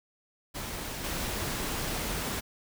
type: noise with level steps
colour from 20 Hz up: pink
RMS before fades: -37 / -33 dBFS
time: 0.54-2.41 s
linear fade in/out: 20 ms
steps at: 1.04 s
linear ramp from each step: 2 ms
effects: none

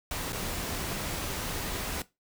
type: noise with dropouts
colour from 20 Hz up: pink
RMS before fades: -34 dBFS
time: 0.11-2.02 s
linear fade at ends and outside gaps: 2 ms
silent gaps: 0.323-0.329 s
effects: noise-tail reverb RT60 0.2 s tail -17 dB re dry

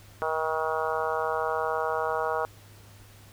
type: harmonic tone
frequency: 158.8 Hz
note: D#3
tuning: 36 cents sharp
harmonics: 3 / 4 / 5 / 6 / 7 / 8 / 9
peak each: -31 / -32 / -33 / -34 / -34 / -35 / -36 dBFS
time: 0.22-2.45 s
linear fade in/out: 0 ms
effects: added 102 Hz sine -51 dBFS peak until 3.32 s + pink hiss -54 dBFS RMS until 3.32 s

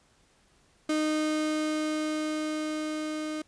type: tone with level ramp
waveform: 35% pulse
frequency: 308.2 Hz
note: D#4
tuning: 16 cents flat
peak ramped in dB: -23 to -30 dBFS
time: 0.89-3.42 s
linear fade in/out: 5 ms
effects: pink hiss -64 dBFS RMS until 3.47 s + resampled to 22050 Hz

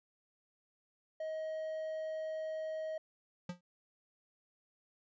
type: tone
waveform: triangle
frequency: 631 Hz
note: D#5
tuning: 24 cents sharp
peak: -35 dBFS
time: 1.2-2.98 s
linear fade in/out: 5 ms
type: tone with exponential decay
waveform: square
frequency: 177.2 Hz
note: F3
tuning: 25 cents sharp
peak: -36 dBFS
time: 3.49-3.61 s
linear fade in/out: 5 ms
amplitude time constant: 24 ms
effects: resampled to 16000 Hz

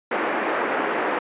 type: band-pass noise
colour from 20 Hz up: pink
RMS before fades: -24 dBFS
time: 0.11-1.19 s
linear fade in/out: 5 ms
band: 300 to 2100 Hz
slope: 24 dB/octave
effects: resampled to 8000 Hz

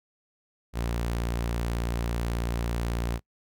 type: tone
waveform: sawtooth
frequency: 58.27 Hz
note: A#1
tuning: in tune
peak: -23 dBFS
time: 0.73-3.2 s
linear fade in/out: 50 ms
effects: noise-tail reverb RT60 0.1 s tail -23 dB re dry

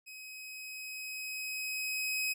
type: tone with level ramp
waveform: sawtooth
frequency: 2535 Hz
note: D#7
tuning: 32 cents sharp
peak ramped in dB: -43 to -27 dBFS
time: 0.06-2.34 s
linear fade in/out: 20 ms
effects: none

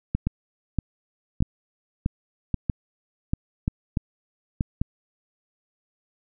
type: two click trains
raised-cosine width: 5 ms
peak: -10 / -10 dBFS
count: 5 / 8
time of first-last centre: 0.27-4.815 / 0.15-4.609 s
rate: 0.88 / 1.57 Hz
effects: none

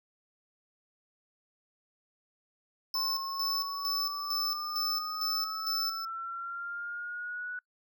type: tone with tremolo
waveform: square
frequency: 5274 Hz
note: E8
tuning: in tune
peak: -30 dBFS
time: 2.94-6.05 s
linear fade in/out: 2 ms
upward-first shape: square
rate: 2.2 Hz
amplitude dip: 65%
type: linear sweep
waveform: sine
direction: up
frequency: 1046.5 to 1480 Hz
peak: -35 dBFS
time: 2.95-7.59 s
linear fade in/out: 2 ms
effects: noise-tail reverb RT60 0.1 s tail -25 dB re dry

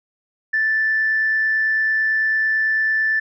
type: tone with amplitude modulation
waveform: sine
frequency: 1760 Hz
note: A6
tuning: in tune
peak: -14 dBFS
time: 0.53-3.2 s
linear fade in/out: 10 ms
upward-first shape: sine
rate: 109 Hz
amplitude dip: 25%
effects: tanh soft clip ceiling -10 dBFS

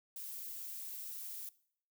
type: noise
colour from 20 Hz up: violet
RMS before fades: -45 dBFS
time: 0.16-1.49 s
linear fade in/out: 2 ms
effects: noise-tail reverb RT60 0.6 s tail -20 dB re dry

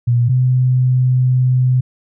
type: tone pair in turn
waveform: sine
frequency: 120.2 / 127.32 Hz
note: B2 / C3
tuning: -46 / -47 cents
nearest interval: minor second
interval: 99 cents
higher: second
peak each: -10 dBFS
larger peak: neither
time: 0.07-0.29 / 0.29-1.81 s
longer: second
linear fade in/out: 10 ms
effects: none

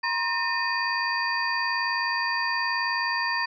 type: tone cluster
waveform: sine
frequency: 958 / 1057 / 1818 / 2476 / 4658 Hz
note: A#5 / C6 / A#6 / D#7 / D8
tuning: +47 / +17 / -44 / -9 / -15 cents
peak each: -30 / -32 / -27 / -34 / -32 dBFS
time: 0.03-3.46 s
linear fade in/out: 10 ms
effects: none

